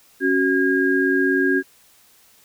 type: tone cluster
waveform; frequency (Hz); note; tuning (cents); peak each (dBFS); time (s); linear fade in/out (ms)
sine; 275.7 / 372.2 / 1628; C#4 / F#4 / G#6; -9 / +10 / -35; -20; 0.2-1.63; 50
effects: white hiss -54 dBFS RMS until 2.44 s